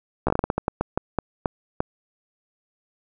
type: slowing click train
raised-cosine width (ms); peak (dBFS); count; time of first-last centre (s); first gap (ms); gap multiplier
1; -7; 15; 0.27-1.805; 14; 1.28
effects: none